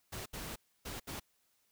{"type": "noise bursts at uneven times", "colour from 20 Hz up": "pink", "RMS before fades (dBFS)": -43, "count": 4, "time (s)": [[0.12, 0.26], [0.33, 0.56], [0.85, 1], [1.07, 1.2]], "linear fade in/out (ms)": 10, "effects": ["white hiss -75 dBFS RMS until 1.71 s"]}